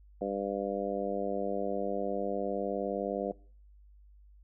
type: harmonic tone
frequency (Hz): 99.7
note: G2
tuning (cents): +30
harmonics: 2 / 3 / 4 / 5 / 6 / 7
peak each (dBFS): -39 / -39 / -38 / -35 / -37 / -39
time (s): 0.21-3.32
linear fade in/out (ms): 5
effects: noise-tail reverb RT60 0.5 s tail -23 dB re dry + added 50 Hz sine -54 dBFS peak until 4.43 s